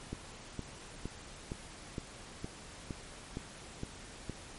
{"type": "click train", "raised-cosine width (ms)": 3, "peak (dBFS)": -25, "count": 10, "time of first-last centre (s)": [0.13, 4.297], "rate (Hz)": 2.16, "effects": ["pink hiss -50 dBFS RMS until 4.58 s", "MP3 48 kbps"]}